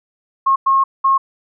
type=tone bursts at uneven times; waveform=sine; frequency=1081 Hz; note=C#6; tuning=44 cents flat; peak=-10 dBFS; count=3; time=0.46-0.56 / 0.66-0.84 / 1.04-1.18 s; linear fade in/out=10 ms; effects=none